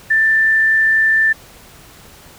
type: tone with frequency modulation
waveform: sine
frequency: 1774 Hz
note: A6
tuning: 14 cents sharp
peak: -10 dBFS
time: 0.1-1.33 s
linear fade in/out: 10 ms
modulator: 24.2 Hz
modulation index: 0.24
effects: pink hiss -42 dBFS RMS until 2.38 s